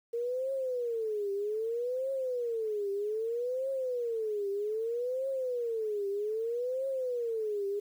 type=tone with vibrato; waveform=sine; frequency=462.8 Hz; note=A#4; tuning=13 cents flat; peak=-30 dBFS; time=0.13-7.8 s; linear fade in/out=10 ms; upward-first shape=triangle; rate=0.63 Hz; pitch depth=280 cents each way; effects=10-bit